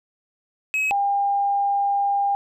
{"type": "tone pair in turn", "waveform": ["triangle", "sine"], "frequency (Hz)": [2556, 802.1], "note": ["D#7", "G5"], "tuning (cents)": [46, 40], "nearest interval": "octave + minor sixth", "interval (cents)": 2006, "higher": "first", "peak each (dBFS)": -18, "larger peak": "neither", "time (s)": [[0.74, 0.91], [0.91, 2.35]], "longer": "second", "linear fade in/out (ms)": 0, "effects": []}